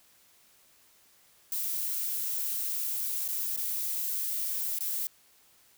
violet noise with dropouts, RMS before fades -32 dBFS, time 1.52-5.07 s, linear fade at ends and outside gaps 1 ms, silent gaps 3.278-3.287 / 3.563-3.575 / 4.787-4.807 s, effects white hiss -62 dBFS RMS until 5.77 s

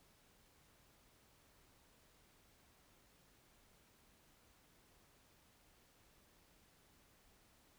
silence, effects pink hiss -70 dBFS RMS until 7.78 s

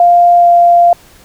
sine tone with pitch glide, 698.5 to 693.7 Hz, F5 to F5, 0 to -12 cents, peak -3 dBFS, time 0-0.93 s, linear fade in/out 2 ms, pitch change -12 cents, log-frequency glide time 0.38-0.47 s, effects pink hiss -42 dBFS RMS until 1.24 s

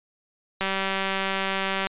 click train, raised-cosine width 0.3 ms, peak -10 dBFS, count 244, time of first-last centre 0.61-1.869 s, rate 193 Hz, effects resampled to 8000 Hz

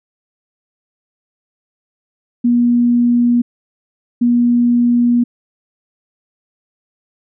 sine tone bursts at uneven times, 240.3 Hz, B3, 47 cents flat, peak -9 dBFS, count 2, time 2.44-3.42 / 4.21-5.24 s, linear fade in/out 10 ms, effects none

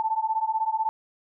sine beating tone pair, 874 / 890 Hz, A5 / A5, -12 / +20 cents, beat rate 16 Hz, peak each -26 dBFS, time 0-0.89 s, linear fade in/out 0 ms, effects none

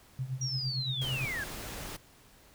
sine tone with tremolo, 130.6 Hz, C3, 3 cents flat, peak -29 dBFS, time 0.19-1.25 s, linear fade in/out 0 ms, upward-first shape triangle, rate 8.8 Hz, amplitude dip 90%
sine linear sweep, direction down, 5760 to 1569 Hz, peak -33 dBFS, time 0.41-1.44 s, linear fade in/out 5 ms
pink noise, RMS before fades -41 dBFS, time 1.01-1.97 s, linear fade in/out 10 ms
effects pink hiss -59 dBFS RMS until 2.54 s

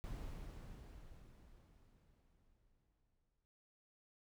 brown noise with exponential decay, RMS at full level -45 dBFS, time 0.04-3.45 s, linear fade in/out 0 ms, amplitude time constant 740 ms, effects noise-tail reverb RT60 0.9 s tail -22 dB re dry

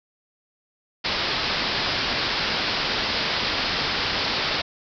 white low-pass noise, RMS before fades -25 dBFS, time 1.04-4.62 s, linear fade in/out 10 ms, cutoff 5200 Hz, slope 96 dB/octave, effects none

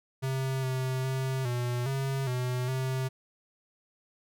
square tone with pitch steps, 132.7 / 130.2 / 132 / 122.1 / 135.4 / 125.4 / 131 Hz, C3 / C3 / C3 / B2 / C#3 / B2 / C3, +25 / -8 / +16 / -19 / -40 / +27 / +2 cents, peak -29 dBFS, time 0.22-3.09 s, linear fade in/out 20 ms, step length 410 ms, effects none

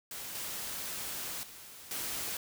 white noise with level steps, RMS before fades -42 / -39 / -50 / -37 dBFS, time 0.11-2.37 s, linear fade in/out 2 ms, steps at 0.35 / 1.43 / 1.91 s, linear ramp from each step 2 ms, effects none

